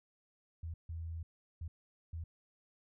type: tone bursts at uneven times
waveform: sine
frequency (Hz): 82.41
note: E2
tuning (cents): 0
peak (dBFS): -39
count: 4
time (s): 0.63-0.74 / 0.89-1.23 / 1.61-1.68 / 2.13-2.24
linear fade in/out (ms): 5
effects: none